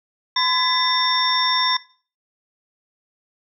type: tone cluster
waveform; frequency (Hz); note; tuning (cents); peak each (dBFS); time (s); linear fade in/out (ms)
sine; 1017 / 1690 / 1997 / 3621 / 5450; C6 / G#6 / B6 / A7 / F8; -50 / +30 / +19 / +49 / -43; -21 / -30 / -27 / -21 / -22; 0.36-1.77; 5
effects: noise-tail reverb RT60 0.4 s tail -19 dB re dry